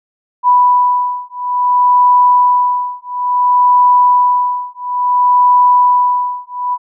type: beating tone pair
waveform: sine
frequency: 987.8 / 988.38 Hz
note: B5 / B5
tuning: 0 / +1 cents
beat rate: 0.58 Hz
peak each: -11 dBFS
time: 0.43-6.78 s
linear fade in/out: 50 ms
effects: none